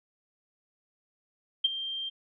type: tone with ADSR envelope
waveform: sine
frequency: 3170 Hz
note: G7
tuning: 19 cents sharp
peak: -18 dBFS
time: 1.64-2.1 s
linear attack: 9 ms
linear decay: 23 ms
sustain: -14 dB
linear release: 18 ms
effects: none